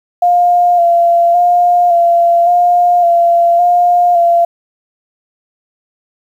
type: tone with vibrato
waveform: sine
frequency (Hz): 696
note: F5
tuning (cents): -6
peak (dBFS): -6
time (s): 0.22-4.45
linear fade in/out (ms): 5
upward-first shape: square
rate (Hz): 0.89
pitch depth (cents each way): 25
effects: 7-bit